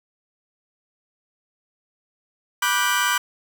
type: chord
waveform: 30% pulse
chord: G major seventh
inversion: first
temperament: just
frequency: 980 / 1176 / 1470 / 1568 Hz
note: B5 / D6 / F#6 / G6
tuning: -14 / +2 / -12 / 0 cents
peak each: -22 dBFS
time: 2.62-3.18 s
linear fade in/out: 5 ms
effects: none